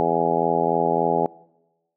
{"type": "harmonic tone", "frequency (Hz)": 83.5, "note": "E2", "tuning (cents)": 23, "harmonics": [2, 3, 4, 5, 6, 7, 8, 9, 10], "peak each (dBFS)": [-30, -30, -29, -24, -27, -28, -27, -26, -24], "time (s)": [0, 1.26], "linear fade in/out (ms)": 0, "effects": ["noise-tail reverb RT60 1.0 s tail -23 dB re dry"]}